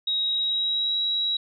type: tone with pitch glide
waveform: sine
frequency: 3801 to 3870 Hz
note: A#7 to B7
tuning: +33 to -36 cents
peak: -22 dBFS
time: 0.07-1.37 s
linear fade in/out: 5 ms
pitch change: +31 cents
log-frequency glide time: 0.18-0.97 s
effects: none